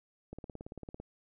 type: click train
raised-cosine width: 2 ms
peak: -30 dBFS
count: 13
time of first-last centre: 0.33-1 s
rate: 17.9 Hz
effects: none